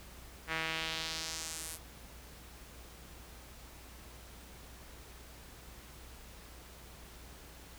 sawtooth tone with band-pass filter sweep, 161 Hz, E3, 41 cents flat, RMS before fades -39 dBFS, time 0.47-1.79 s, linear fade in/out 50 ms, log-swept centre 1900 to 11000 Hz, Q 1.6, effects added 60 Hz sine -54 dBFS peak until 7.78 s + pink hiss -54 dBFS RMS until 7.78 s

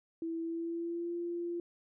sine tone with pitch glide, 329.6 to 344.6 Hz, E4 to F4, 0 to -23 cents, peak -34 dBFS, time 0.22-1.6 s, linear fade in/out 2 ms, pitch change +77 cents, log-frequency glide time 0.41-1.14 s, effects none

